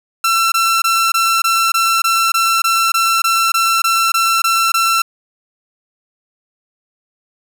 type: tone bursts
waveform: sawtooth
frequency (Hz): 1346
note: E6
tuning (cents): +36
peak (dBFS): -8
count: 16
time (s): 0.24-5.02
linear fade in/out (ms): 5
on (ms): 280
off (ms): 20
effects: none